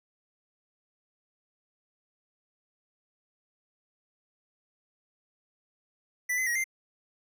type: tone with pitch steps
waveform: square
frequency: 1981 / 2039 / 1897 / 2090 Hz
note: B6 / C7 / A#6 / C7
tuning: +5 / -45 / +30 / -2 cents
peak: -27 dBFS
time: 6.29-6.642 s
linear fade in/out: 10 ms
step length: 88 ms
effects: none